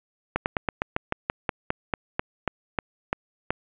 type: slowing click train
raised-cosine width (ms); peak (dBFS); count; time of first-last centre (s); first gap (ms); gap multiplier
0.5; -8; 16; 0.36-3.505; 99; 1.1
effects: resampled to 8000 Hz + 8-bit